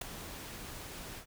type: noise with ADSR envelope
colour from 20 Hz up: pink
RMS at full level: -33 dBFS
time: 0.01-1.26 s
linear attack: 7 ms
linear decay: 5 ms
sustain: -12 dB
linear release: 88 ms
effects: none